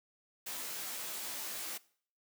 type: noise with comb filter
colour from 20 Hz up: white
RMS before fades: -41 dBFS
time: 0.46-1.78 s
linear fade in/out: 10 ms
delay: 16 ms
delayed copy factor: +0.9
effects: noise-tail reverb RT60 0.5 s tail -20 dB re dry + high-pass 200 Hz 12 dB/octave